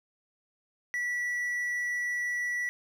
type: tone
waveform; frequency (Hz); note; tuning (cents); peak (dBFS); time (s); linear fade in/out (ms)
triangle; 1951; B6; -22; -27; 0.94-2.69; 0
effects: none